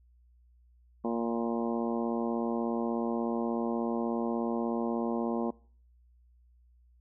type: harmonic tone with a mistuned harmonic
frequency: 116.54 Hz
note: A#2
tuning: in tune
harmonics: 2 / 3 / 4 / 5 / 6 / 7 / 8 / 9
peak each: -31 / -35 / -37 / -39 / -41 / -42 / -43 / -44 dBFS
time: 1.04-5.51 s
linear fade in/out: 10 ms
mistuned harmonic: 8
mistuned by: +24 cents
effects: noise-tail reverb RT60 0.5 s tail -24 dB re dry + added 60 Hz sine -59 dBFS peak until 7 s